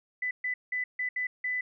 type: tone bursts at uneven times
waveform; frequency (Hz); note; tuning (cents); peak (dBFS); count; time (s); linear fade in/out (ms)
sine; 1998; B6; +20; -28; 6; 0.22-0.31 / 0.44-0.54 / 0.72-0.84 / 0.99-1.09 / 1.16-1.27 / 1.44-1.61; 5
effects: none